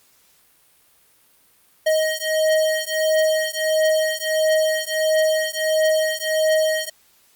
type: beating tone pair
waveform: square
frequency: 627 / 628.5 Hz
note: D#5 / D#5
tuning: +13 / +17 cents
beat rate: 1.5 Hz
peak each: -21 dBFS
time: 1.86-6.9 s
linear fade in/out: 10 ms
effects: white hiss -57 dBFS RMS until 7.35 s + Opus 48 kbps